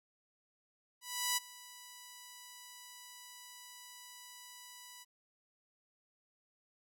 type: tone with ADSR envelope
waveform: 5% pulse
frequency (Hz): 985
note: B5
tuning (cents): -5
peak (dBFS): -18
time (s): 1.01-5.05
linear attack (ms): 360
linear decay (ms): 19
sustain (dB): -21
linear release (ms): 29
effects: none